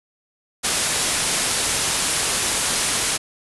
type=low-pass noise; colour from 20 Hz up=white; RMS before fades=-22 dBFS; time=0.63-3.18 s; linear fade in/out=20 ms; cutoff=11000 Hz; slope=96 dB/octave; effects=none